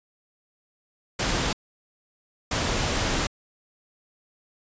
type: noise bursts at uneven times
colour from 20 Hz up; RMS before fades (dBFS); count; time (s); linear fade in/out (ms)
pink; -25; 2; 1.19-1.53 / 2.51-3.27; 5
effects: resampled to 16000 Hz